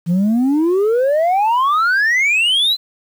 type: exponential sweep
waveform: sine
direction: up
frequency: 164.81 to 4125 Hz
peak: -9 dBFS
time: 0.06-2.77 s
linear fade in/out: 50 ms
effects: tanh soft clip ceiling -11 dBFS + 7-bit